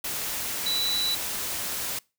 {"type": "tone in noise", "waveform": "sine", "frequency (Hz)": 3951, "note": "B7", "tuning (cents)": 0, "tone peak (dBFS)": -24, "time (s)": [0.66, 1.15], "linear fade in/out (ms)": 5, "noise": "white", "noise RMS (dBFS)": -31, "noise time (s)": [0.04, 1.99], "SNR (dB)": 4, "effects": ["noise-tail reverb RT60 0.3 s tail -25 dB re dry"]}